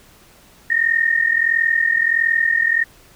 sine tone pair together, 1823.2 / 1864.7 Hz, A#6 / A#6, -39 / 0 cents, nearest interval unison, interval 39 cents, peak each -17 dBFS, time 0.7-2.84 s, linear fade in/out 5 ms, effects pink hiss -49 dBFS RMS until 3.15 s

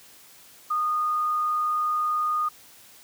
sine tone, 1229 Hz, D#6, 22 cents flat, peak -22 dBFS, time 0.7-2.49 s, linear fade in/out 10 ms, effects white hiss -51 dBFS RMS until 3.03 s + high-pass 60 Hz 12 dB/octave

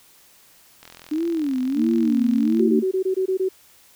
click train, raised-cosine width 0.2 ms, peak -24 dBFS, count 76, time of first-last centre 0.83-2.595 s, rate 42.5 Hz
sine tone with vibrato, 293.7 Hz, D4, in tune, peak -20 dBFS, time 1.11-2.8 s, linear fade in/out 10 ms, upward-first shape sine, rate 1.5 Hz, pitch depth 250 cents each way
sine tone with pitch glide, 232.8 to 226.3 Hz, A#3 to A3, -2 to +49 cents, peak -18 dBFS, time 1.75-2.84 s, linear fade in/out 50 ms, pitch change -49 cents, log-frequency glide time 2.16-2.42 s
sine tone bursts, 377.1 Hz, F#4, 33 cents sharp, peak -18 dBFS, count 8, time 2.59-3.489 s, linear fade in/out 10 ms, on 94 ms, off 21 ms
effects white hiss -53 dBFS RMS until 3.95 s

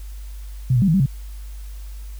sine tone with pitch steps, 128.2 / 120.2 / 195.9 / 159.4 / 193.5 / 135.1 Hz, C3 / B2 / G3 / D#3 / G3 / C#3, -35 / -46 / -1 / +42 / -22 / -44 cents, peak -13 dBFS, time 0.7-1.06 s, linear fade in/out 5 ms, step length 60 ms, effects added 50 Hz sine -31 dBFS peak until 2.19 s + white hiss -50 dBFS RMS until 2.19 s

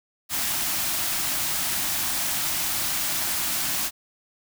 white band-stop noise, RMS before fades -26 dBFS, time 0.29-3.91 s, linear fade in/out 50 ms, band 370 to 580 Hz, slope 96 dB/octave, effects none

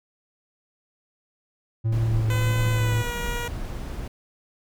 triangle tone with vibrato, 112.1 Hz, A2, 33 cents sharp, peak -18 dBFS, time 1.84-3.03 s, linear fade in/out 20 ms, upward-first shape triangle, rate 1.7 Hz, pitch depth 25 cents each way
brown noise, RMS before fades -31 dBFS, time 1.92-4.08 s, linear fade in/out 5 ms
10% pulse tone with pitch glide, 506 to 477.6 Hz, B4 to A#4, +42 to +42 cents, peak -21 dBFS, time 2.3-3.48 s, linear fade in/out 2 ms, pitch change -100 cents, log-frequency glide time 2.73-3.13 s
effects none

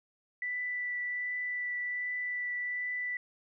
sine tone with vibrato, 1975.5 Hz, B6, in tune, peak -32 dBFS, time 0.42-3.17 s, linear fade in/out 2 ms, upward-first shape triangle, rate 1.3 Hz, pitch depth 10 cents each way, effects none

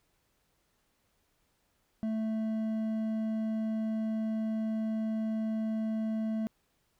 triangle tone with hard clipping, 220 Hz, A3, in tune, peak -31 dBFS, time 2.03-6.47 s, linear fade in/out 0 ms, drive 9 dB, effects pink hiss -74 dBFS RMS until 6.99 s

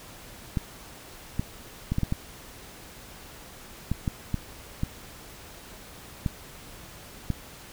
clicks, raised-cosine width 5 ms, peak -13 dBFS, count 12, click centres 0.572 / 1.395 / 1.92 / 1.984 / 2.033 / 2.124 / 3.916 / 4.078 / 4.343 / 4.834 / 6.262 / 7.303 s, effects pink hiss -46 dBFS RMS until 7.72 s

